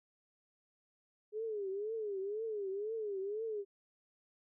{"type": "tone with vibrato", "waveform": "sine", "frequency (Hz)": 415.3, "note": "G#4", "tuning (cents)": 0, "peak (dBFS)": -36, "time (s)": [1.32, 3.65], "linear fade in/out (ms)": 50, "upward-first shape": "triangle", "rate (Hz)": 2, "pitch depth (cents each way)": 170, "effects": []}